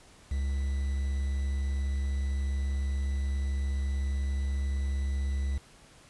triangle tone with quantisation, 68.4 Hz, C#2, 23 cents flat, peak -25 dBFS, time 0.31-5.58 s, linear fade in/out 5 ms, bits 8, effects pink hiss -56 dBFS RMS until 6.09 s + resampled to 24000 Hz

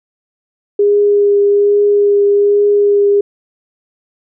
sine tone with vibrato, 407.7 Hz, G#4, 32 cents flat, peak -7 dBFS, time 0.79-3.21 s, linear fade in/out 5 ms, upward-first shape triangle, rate 1.2 Hz, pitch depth 14 cents each way, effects none

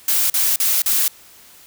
blue noise bursts, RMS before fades -17 dBFS, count 4, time 0.08-1.08 s, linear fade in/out 2 ms, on 220 ms, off 40 ms, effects white hiss -46 dBFS RMS until 1.66 s

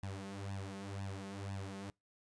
sawtooth tone with flanger, 98.2 Hz, G2, 4 cents sharp, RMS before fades -44 dBFS, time 0.03-1.9 s, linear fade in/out 0 ms, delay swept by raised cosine 1.1 to 4.7 ms, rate 2 Hz, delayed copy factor +1, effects noise-tail reverb RT60 0.2 s tail -26 dB re dry + resampled to 22050 Hz

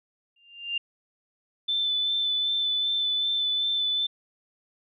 sine tone with exponential growth, 2794 Hz, F7, in tune, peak -23 dBFS, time 0.36-0.78 s, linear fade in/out 5 ms, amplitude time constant 90 ms
sine tone with vibrato, 3520 Hz, A7, in tune, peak -23 dBFS, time 1.68-4.07 s, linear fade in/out 10 ms, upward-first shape sine, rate 2.6 Hz, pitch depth 16 cents each way
effects none

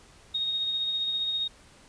sine tone with tremolo, 3729 Hz, A#7, in tune, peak -25 dBFS, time 0.34-1.48 s, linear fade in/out 10 ms, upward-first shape sine, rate 15 Hz, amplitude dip 30%, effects pink hiss -55 dBFS RMS until 1.88 s + resampled to 22050 Hz

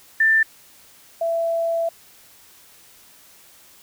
sine tone pair in turn, 1780 / 666.7 Hz, A6 / E5, +20 / +19 cents, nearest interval octave + perfect fourth, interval 1701 cents, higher first, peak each -13 / -19 dBFS, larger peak first, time 0.2-0.43 / 1.21-1.89 s, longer second, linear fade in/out 5 ms, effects white hiss -50 dBFS RMS until 3.82 s

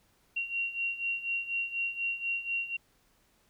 sine beating tone pair, 2749 / 2753.1 Hz, F7 / F7, -28 / -25 cents, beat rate 4.1 Hz, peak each -36 / -32 dBFS, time 0.36-2.77 s, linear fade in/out 10 ms, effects pink hiss -68 dBFS RMS until 3.49 s

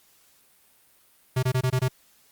square tone bursts, 128.4 Hz, C3, 32 cents flat, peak -21 dBFS, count 6, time 1.36-1.884 s, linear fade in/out 10 ms, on 69 ms, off 22 ms, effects white hiss -60 dBFS RMS until 2.31 s + Opus 48 kbps

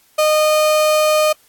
35% pulse tone, 614 Hz, D#5, 23 cents flat, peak -10 dBFS, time 0.18-1.33 s, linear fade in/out 10 ms, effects white hiss -54 dBFS RMS until 1.48 s + AAC 64 kbps

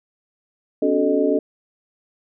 sine tone cluster, 259.2 / 287.1 / 373.5 / 435.1 / 615 Hz, C4 / D4 / F#4 / A4 / D#5, -16 / -39 / +16 / -19 / -20 cents, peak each -26 / -20 / -24 / -20 / -23 dBFS, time 0.82-1.39 s, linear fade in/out 5 ms, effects none

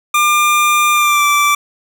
25% pulse tone with pitch glide, 1200 to 1167.2 Hz, D6 to D6, +37 to -11 cents, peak -6 dBFS, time 0.14-1.55 s, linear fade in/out 5 ms, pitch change -48 cents, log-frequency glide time 0.93-1.26 s, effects none

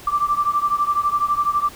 sine beating tone pair, 1170 / 1182 Hz, D6 / D6, -7 / +11 cents, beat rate 12 Hz, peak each -19 / -21 dBFS, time 0.07-1.69 s, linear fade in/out 5 ms, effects pink hiss -41 dBFS RMS until 1.75 s

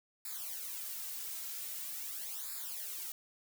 blue noise with flanger, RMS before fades -42 dBFS, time 0.25-3.12 s, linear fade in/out 2 ms, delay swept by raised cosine 0.33 to 3.43 ms, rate 0.44 Hz, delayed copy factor -0.95, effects none

